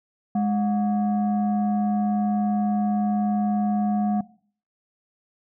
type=tone pair together; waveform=sine; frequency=207.7 / 724.1 Hz; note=G#3 / F#5; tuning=0 / -38 cents; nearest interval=octave + minor seventh; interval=2162 cents; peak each=-19 / -25 dBFS; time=0.35-4.21 s; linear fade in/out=5 ms; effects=noise-tail reverb RT60 0.5 s tail -20 dB re dry + tanh soft clip ceiling -16 dBFS